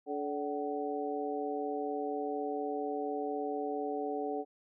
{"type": "harmonic tone with a mistuned harmonic", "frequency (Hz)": 144.2, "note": "D3", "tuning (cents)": -31, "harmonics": [2, 3, 4, 5], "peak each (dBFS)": [-39, -36, -42, -38], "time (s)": [0.06, 4.45], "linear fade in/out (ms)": 50, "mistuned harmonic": 5, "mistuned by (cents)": 77, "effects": []}